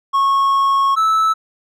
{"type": "tone pair in turn", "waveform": "triangle", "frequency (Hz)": [1097, 1309.1], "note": ["C#6", "E6"], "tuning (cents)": [-18, -12], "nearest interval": "minor third", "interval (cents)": 306, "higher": "second", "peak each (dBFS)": -10, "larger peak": "neither", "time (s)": [[0.13, 0.96], [0.96, 1.34]], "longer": "first", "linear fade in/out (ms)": 20, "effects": []}